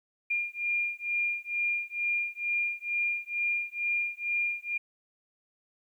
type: beating tone pair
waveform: sine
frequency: 2406 / 2408.2 Hz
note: D7 / D7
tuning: +41 / +43 cents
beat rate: 2.2 Hz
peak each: -31 dBFS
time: 0.3-4.78 s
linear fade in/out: 10 ms
effects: 11-bit